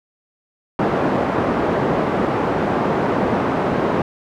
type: band-pass noise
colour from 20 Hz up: pink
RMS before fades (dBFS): -19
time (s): 0.79-4.02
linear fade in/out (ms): 2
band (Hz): 190 to 1000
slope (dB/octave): 12
effects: none